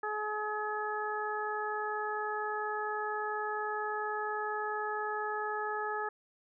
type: harmonic tone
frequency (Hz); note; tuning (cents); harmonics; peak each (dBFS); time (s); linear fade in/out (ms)
424.3; G#4; +37; 1 / 2 / 3 / 4; -38 / -37 / -38 / -39; 0.03-6.09; 5
effects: none